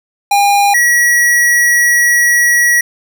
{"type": "tone pair in turn", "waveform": "square", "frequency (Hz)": [808, 1921.8], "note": ["G#5", "B6"], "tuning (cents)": [-48, -48], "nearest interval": "octave + minor third", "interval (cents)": 1500, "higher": "second", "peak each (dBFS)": -8, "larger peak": "neither", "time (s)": [[0.31, 0.74], [0.74, 2.81]], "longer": "second", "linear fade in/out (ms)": 5, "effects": []}